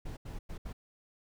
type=noise bursts at uneven times; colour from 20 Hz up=brown; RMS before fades=-40 dBFS; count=4; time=0.05-0.17 / 0.25-0.39 / 0.49-0.58 / 0.65-0.73 s; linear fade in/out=10 ms; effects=none